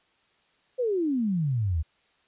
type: exponential sweep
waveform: sine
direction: down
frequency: 525 to 73.4 Hz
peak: -23 dBFS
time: 0.78-1.83 s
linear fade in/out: 20 ms
effects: white hiss -66 dBFS RMS until 2.27 s + resampled to 8000 Hz